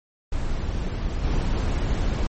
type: noise with level steps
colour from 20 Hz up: brown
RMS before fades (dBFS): -26 / -22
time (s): 0.32-2.27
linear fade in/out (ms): 5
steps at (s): 1.23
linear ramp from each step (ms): 20
effects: MP3 32 kbps